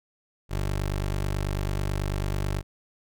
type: tone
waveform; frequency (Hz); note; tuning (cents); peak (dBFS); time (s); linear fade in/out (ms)
20% pulse; 49.14; G1; +5; -21; 0.49-2.63; 50
effects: none